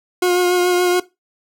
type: tone with vibrato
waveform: 40% pulse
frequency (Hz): 358.2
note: F4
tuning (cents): +44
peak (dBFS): -12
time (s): 0.22-1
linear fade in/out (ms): 5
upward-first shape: triangle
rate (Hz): 7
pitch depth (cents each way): 23
effects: noise-tail reverb RT60 0.2 s tail -17 dB re dry